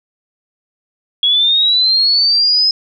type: linear sweep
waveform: sine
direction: up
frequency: 3322 to 5120 Hz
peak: -9 dBFS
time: 1.23-2.71 s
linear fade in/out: 2 ms
effects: none